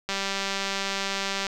click train, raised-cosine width 0.2 ms, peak -11 dBFS, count 271, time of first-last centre 0.09-1.468 s, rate 196 Hz, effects none

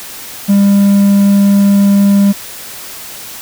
triangle tone, 200 Hz, G3, 35 cents sharp, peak -3 dBFS, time 0.48-2.33 s, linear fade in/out 20 ms, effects white hiss -28 dBFS RMS until 3.41 s

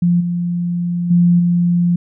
sine tone with level steps, 174.2 Hz, F3, 4 cents flat, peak -10 / -16 / -8 / -11 dBFS, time 0.02-1.96 s, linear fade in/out 5 ms, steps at 0.2 / 1.1 / 1.39 s, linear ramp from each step 10 ms, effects none

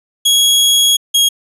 sawtooth tone pair in turn, 3322 / 3280 Hz, G#7 / G#7, 0 / -22 cents, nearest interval unison, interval 22 cents, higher first, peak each -5 dBFS, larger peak neither, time 0.25-0.97 / 1.14-1.29 s, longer first, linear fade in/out 10 ms, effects resampled to 32000 Hz

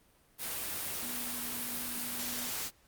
sine tone in noise, 243.8 Hz, B3, 22 cents flat, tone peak -45 dBFS, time 1-2.52 s, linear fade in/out 50 ms, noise white, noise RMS -37 dBFS, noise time 0.38-2.71 s, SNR -11 dB, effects pink hiss -66 dBFS RMS until 2.87 s + Opus 32 kbps

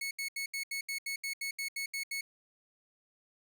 sawtooth tone bursts, 2202 Hz, C#7, 12 cents flat, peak -31 dBFS, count 13, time 0.01-2.21 s, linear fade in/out 5 ms, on 100 ms, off 75 ms, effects none

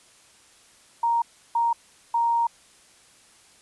sine tone bursts at uneven times, 933 Hz, A#5, 1 cent sharp, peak -19 dBFS, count 3, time 1.03-1.22 / 1.55-1.73 / 2.14-2.47 s, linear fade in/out 5 ms, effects white hiss -55 dBFS RMS until 3.61 s + resampled to 24000 Hz

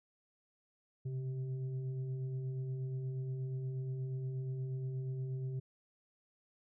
sine tone with frequency modulation, 132.2 Hz, C3, 18 cents sharp, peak -36 dBFS, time 1.05-5.6 s, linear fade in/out 10 ms, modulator 256 Hz, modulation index 0.42, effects none

